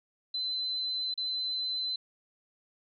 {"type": "tone with dropouts", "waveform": "sine", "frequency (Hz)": 4046, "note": "B7", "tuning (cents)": 41, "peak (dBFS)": -30, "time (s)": [0.34, 1.96], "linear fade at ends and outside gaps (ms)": 5, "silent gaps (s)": [1.141, 1.176], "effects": []}